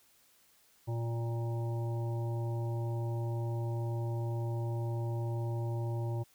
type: harmonic tone with a mistuned harmonic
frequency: 116.54 Hz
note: A#2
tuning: in tune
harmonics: 1 / 3 / 5 / 7 / 8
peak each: -32 / -42 / -46 / -49 / -50 dBFS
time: 0.87-6.24 s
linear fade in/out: 20 ms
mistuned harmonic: 7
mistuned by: -22 cents
effects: white hiss -66 dBFS RMS until 6.34 s

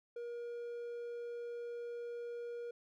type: tone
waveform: triangle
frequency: 475.1 Hz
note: A#4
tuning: 33 cents sharp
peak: -39 dBFS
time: 0.16-2.71 s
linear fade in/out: 5 ms
effects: none

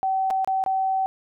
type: tone with dropouts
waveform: sine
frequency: 765 Hz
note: G5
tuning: 42 cents flat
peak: -20 dBFS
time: 0.03-1.06 s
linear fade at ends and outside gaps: 0 ms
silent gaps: 0.303-0.308 / 0.446-0.475 / 0.639-0.662 s
effects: none

